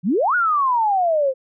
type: exponential two-way sweep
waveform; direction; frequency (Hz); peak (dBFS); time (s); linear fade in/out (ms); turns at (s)
sine; up then down; 156.5 to 1480 to 511; -15; 0.03-1.34; 50; 0.35
effects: none